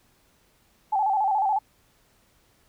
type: tone with vibrato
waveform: sine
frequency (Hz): 814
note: G#5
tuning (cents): -35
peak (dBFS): -20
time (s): 0.92-1.59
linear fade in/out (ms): 10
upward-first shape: square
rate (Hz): 14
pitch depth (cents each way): 86
effects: pink hiss -63 dBFS RMS until 2.68 s